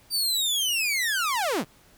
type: linear sweep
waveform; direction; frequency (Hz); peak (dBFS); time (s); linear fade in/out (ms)
sawtooth; down; 4699 to 108.8; -20; 0.1-1.65; 50
effects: pink hiss -57 dBFS RMS until 1.97 s